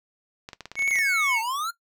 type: clicks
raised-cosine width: 0.2 ms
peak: -20 dBFS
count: 12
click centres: 0.489 / 0.532 / 0.607 / 0.656 / 0.716 / 0.755 / 0.792 / 0.823 / 0.878 / 0.909 / 0.957 / 0.988 s
type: tone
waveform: triangle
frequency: 2206 Hz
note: C#7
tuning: 9 cents flat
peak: -19 dBFS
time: 0.76-1.42 s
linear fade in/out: 50 ms
type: exponential two-way sweep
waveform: square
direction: down then up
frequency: 2344 to 876 to 1414 Hz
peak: -27 dBFS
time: 0.87-1.71 s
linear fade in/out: 10 ms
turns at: 1.4 s
effects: noise-tail reverb RT60 0.1 s tail -17 dB re dry